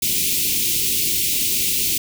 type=band-stop noise; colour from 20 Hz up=white; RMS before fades=-20 dBFS; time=0.02-1.98 s; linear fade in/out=5 ms; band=410 to 2300 Hz; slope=48 dB/octave; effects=none